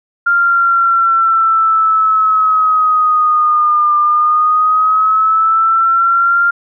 sine linear two-way sweep, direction down then up, 1396.9 to 1198 to 1396.9 Hz, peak -8 dBFS, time 0.26-6.51 s, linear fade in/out 10 ms, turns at 3.98 s, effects none

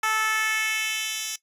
10% pulse tone with high-pass filter sweep, 436.8 Hz, A4, 13 cents flat, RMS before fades -26 dBFS, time 0.03-1.36 s, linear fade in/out 5 ms, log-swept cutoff 1100 to 4400 Hz, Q 1.8, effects noise-tail reverb RT60 0.1 s tail -17 dB re dry + resampled to 32000 Hz

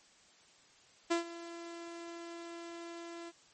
sawtooth tone with ADSR envelope, 338.9 Hz, E4, 48 cents sharp, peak -23 dBFS, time 1.1-3.32 s, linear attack 16 ms, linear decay 120 ms, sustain -17 dB, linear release 38 ms, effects white hiss -63 dBFS RMS until 3.53 s + MP3 32 kbps

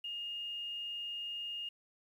sine tone, 2839 Hz, F7, 28 cents sharp, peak -38 dBFS, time 0.04-1.69 s, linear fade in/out 5 ms, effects 11-bit

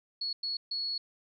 sine tone bursts at uneven times, 4365 Hz, C#8, 28 cents flat, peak -31 dBFS, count 3, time 0.21-0.33 / 0.43-0.57 / 0.71-0.98 s, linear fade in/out 5 ms, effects none

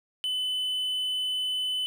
triangle tone, 3015 Hz, F#7, 32 cents sharp, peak -25 dBFS, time 0.24-1.86 s, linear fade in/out 0 ms, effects none

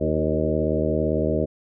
harmonic tone with a mistuned harmonic, 77.78 Hz, D#2, in tune, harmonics 1 / 2 / 3 / 4 / 5 / 6 / 7 / 8, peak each -28 / -28 / -28 / -28 / -28 / -28 / -28 / -28 dBFS, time 0-1.46 s, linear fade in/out 20 ms, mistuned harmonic 5, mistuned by -32 cents, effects none

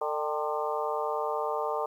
harmonic tone with a mistuned harmonic, 150 Hz, D3, 37 cents sharp, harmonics 3 / 4 / 5 / 6 / 7 / 8, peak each -33 / -34 / -35 / -36 / -36 / -37 dBFS, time 0.01-1.86 s, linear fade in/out 5 ms, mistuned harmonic 5, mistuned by +76 cents, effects 10-bit

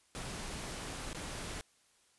pink noise with dropouts, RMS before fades -42 dBFS, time 0.15-1.61 s, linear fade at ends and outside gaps 0 ms, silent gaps 1.131-1.147 s, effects white hiss -69 dBFS RMS until 2.18 s + resampled to 24000 Hz

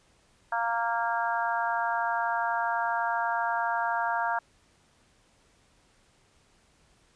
harmonic tone, 232.1 Hz, A#3, 7 cents flat, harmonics 3 / 4 / 5 / 6 / 7, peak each -31 / -29 / -37 / -33 / -34 dBFS, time 0.52-4.39 s, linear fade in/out 5 ms, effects pink hiss -64 dBFS RMS until 7.15 s + resampled to 22050 Hz

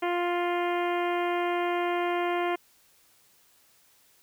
harmonic tone, 350.4 Hz, F4, 6 cents sharp, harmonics 1 / 2 / 3 / 4 / 5 / 6 / 7 / 8 / 9, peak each -28 / -30 / -34 / -39 / -40 / -38 / -42 / -45 / -47 dBFS, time 0.02-2.56 s, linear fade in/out 10 ms, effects white hiss -62 dBFS RMS until 4.22 s

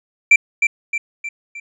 triangle tone with echo, 2349 Hz, D7, in tune, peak -4 dBFS, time 0.31-0.36 s, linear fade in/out 5 ms, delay 310 ms, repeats 4, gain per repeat -6 dB, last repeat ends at 1.6 s, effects resampled to 22050 Hz

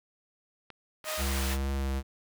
clicks, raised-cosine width 0.3 ms, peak -29 dBFS, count 2, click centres 0.703 / 1.043 s
pink high-pass noise, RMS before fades -36 dBFS, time 1.04-1.58 s, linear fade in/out 50 ms, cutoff 1000 Hz, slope 12 dB/octave
sawtooth tone, 622.3 Hz, D#5, in tune, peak -31 dBFS, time 1.04-1.25 s, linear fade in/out 50 ms
square tone with vibrato, 67.8 Hz, C#2, 38 cents flat, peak -29 dBFS, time 1.17-2.03 s, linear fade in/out 50 ms, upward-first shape triangle, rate 2.3 Hz, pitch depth 19 cents each way
effects none

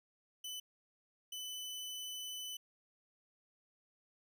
sawtooth tone bursts at uneven times, 3004 Hz, F#7, 26 cents sharp, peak -39 dBFS, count 2, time 0.44-0.6 / 1.32-2.57 s, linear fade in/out 5 ms, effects none

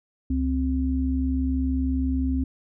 sine tone pair together, 69.3 / 261.6 Hz, C#2 / C4, 0 / 0 cents, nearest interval octave + major seventh, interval 2300 cents, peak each -24 dBFS, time 0.3-2.44 s, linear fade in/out 5 ms, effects none

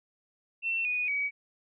sine tone with pitch steps, 2697 / 2473 / 2268 Hz, E7 / D#7 / C#7, +39 / -11 / +39 cents, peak -27 dBFS, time 0.62-1.31 s, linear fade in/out 50 ms, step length 230 ms, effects none

